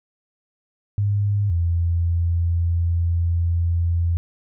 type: tone pair in turn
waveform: sine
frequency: 101.9 / 85.09 Hz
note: G#2 / F2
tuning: -32 / -45 cents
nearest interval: minor third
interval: 313 cents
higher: first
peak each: -17 dBFS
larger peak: neither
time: 0.98-1.5 / 1.5-4.17 s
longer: second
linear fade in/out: 0 ms
effects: none